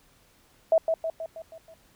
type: tone with echo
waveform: sine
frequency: 650 Hz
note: E5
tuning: 24 cents flat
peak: -16 dBFS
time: 0.72-0.78 s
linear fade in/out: 2 ms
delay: 160 ms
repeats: 6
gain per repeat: -5 dB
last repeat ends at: 1.74 s
effects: pink hiss -61 dBFS RMS until 1.95 s